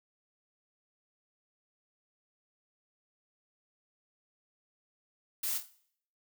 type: noise with echo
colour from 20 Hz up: blue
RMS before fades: -34 dBFS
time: 5.43-5.58 s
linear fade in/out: 5 ms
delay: 25 ms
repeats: 5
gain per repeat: -7 dB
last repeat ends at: 5.705 s
effects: noise-tail reverb RT60 0.6 s tail -17 dB re dry